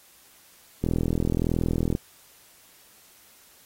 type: click train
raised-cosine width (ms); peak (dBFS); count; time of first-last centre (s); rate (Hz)
3; -11; 47; 0.84-1.951; 41.4
effects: white hiss -55 dBFS RMS until 3.65 s + AAC 48 kbps